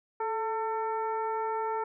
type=harmonic tone with a mistuned harmonic; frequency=448.4 Hz; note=A4; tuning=33 cents sharp; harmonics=1 / 2 / 3 / 4 / 5; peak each=-33 / -31 / -38 / -48 / -51 dBFS; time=0.2-1.84 s; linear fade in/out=5 ms; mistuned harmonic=1; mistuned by=-44 cents; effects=none